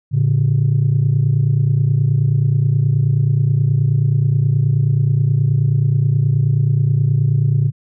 sine tone pair together, 112.69 / 142.1 Hz, A2 / C#3, +42 / +43 cents, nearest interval major third, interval 401 cents, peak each -14 / -13 dBFS, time 0.11-7.72 s, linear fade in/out 50 ms, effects tanh soft clip ceiling -7 dBFS

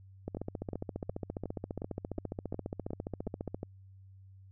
two click trains, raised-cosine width 2 ms, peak -23 / -24 dBFS, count 49 / 10, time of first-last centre 0.28-3.545 / 0.37-3.631 s, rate 14.7 / 2.76 Hz, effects added 96 Hz sine -52 dBFS peak until 4.51 s

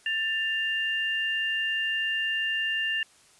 sine tone pair together, 1777.1 / 2794 Hz, A6 / F7, +17 / 0 cents, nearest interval minor sixth, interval 783 cents, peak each -28 dBFS, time 0.06-3.03 s, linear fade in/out 2 ms, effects white hiss -58 dBFS RMS until 3.39 s + resampled to 24000 Hz

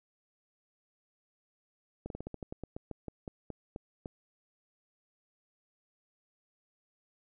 slowing click train, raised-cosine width 2 ms, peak -26 dBFS, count 16, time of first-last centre 2.06-4.058 s, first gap 42 ms, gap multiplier 1.15, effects none

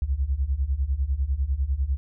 sine beating tone pair, 62.2 / 72.2 Hz, B1 / D2, +13 / -29 cents, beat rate 10 Hz, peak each -26 / -24 dBFS, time 0.02-1.97 s, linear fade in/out 0 ms, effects none

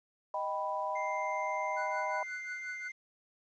sine chord, Eb augmented, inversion none, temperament equal, 622.3 / 784 / 987.8 Hz, Eb5 / G5 / B5, 0 / 0 / 0 cents, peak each -37 / -38 / -35 dBFS, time 0.34-2.23 s, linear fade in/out 2 ms
triangle tone, 2093 Hz, C7, in tune, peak -38 dBFS, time 0.95-2.92 s, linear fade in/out 10 ms
triangle tone with tremolo, 1483 Hz, F#6, 4 cents sharp, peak -36 dBFS, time 1.76-2.89 s, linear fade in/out 20 ms, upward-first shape triangle, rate 5.6 Hz, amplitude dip 95%
effects resampled to 16000 Hz + 11-bit

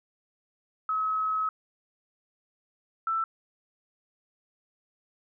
sine tone pair in turn, 1283 / 1328.2 Hz, E6 / E6, -47 / +13 cents, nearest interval minor second, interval 60 cents, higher second, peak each -25 dBFS, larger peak neither, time 0.89-1.49 / 3.07-3.24 s, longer first, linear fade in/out 2 ms, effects none

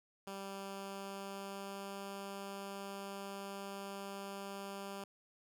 10% pulse tone with pitch glide, 196 to 197.59 Hz, G3 to G3, 0 to +14 cents, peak -35 dBFS, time 0.27-5.04 s, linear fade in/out 2 ms, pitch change +14 cents, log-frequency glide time 0.64-2 s, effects none

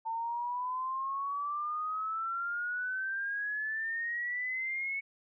sine exponential sweep, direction up, 896 to 2217 Hz, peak -32 dBFS, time 0.05-5.01 s, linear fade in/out 20 ms, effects none

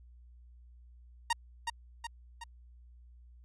sawtooth tone with echo, 933 Hz, A#5, 1 cent sharp, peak -23 dBFS, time 1.3-1.33 s, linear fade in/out 5 ms, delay 370 ms, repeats 3, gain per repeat -5 dB, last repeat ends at 2.44 s, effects added 60 Hz sine -53 dBFS peak until 3.44 s + resampled to 24000 Hz

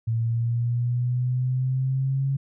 sine exponential sweep, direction up, 113.4 to 137.4 Hz, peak -21 dBFS, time 0.07-2.37 s, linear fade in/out 10 ms, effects none

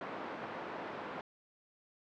white band-pass noise, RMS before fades -43 dBFS, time 0.01-1.21 s, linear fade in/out 2 ms, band 200 to 1100 Hz, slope 12 dB/octave, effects low-pass 4000 Hz 12 dB/octave

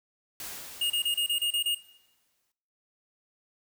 white noise with exponential decay, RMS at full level -38 dBFS, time 0.4-2.52 s, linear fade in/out 2 ms, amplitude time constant 460 ms
square tone bursts, 2849 Hz, F7, 34 cents sharp, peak -26 dBFS, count 8, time 0.81-1.748 s, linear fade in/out 5 ms, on 91 ms, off 30 ms
effects noise-tail reverb RT60 0.8 s tail -17 dB re dry

